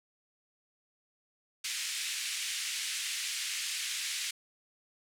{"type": "band-pass noise", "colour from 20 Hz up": "pink", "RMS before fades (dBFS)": -36, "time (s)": [1.64, 4.31], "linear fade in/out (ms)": 5, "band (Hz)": [2100, 10000], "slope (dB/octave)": 24, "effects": []}